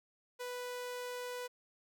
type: tone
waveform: sawtooth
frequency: 493.9 Hz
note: B4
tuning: in tune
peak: -36 dBFS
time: 0.39-1.48 s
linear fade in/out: 20 ms
effects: none